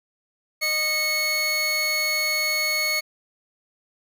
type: tone pair together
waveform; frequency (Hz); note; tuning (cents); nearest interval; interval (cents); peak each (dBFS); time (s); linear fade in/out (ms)
25% pulse; 615.8 / 2197; D#5 / C#7; -18 / -16; octave + minor seventh; 2202; -28 / -18; 0.61-3.01; 20
effects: none